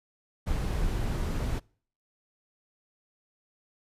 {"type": "noise", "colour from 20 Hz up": "brown", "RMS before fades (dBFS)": -29, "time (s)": [0.46, 1.6], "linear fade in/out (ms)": 20, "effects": ["noise-tail reverb RT60 0.5 s tail -26 dB re dry", "resampled to 32000 Hz"]}